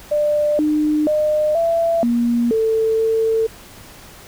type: tone with pitch steps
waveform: sine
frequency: 595 / 303.1 / 608 / 669 / 237 / 444.4 / 447.1 Hz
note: D5 / D#4 / D#5 / E5 / A#3 / A4 / A4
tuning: +22 / -45 / -40 / +25 / +29 / +17 / +28 cents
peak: -14 dBFS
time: 0.11-3.47 s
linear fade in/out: 10 ms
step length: 480 ms
effects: pink hiss -41 dBFS RMS until 4.27 s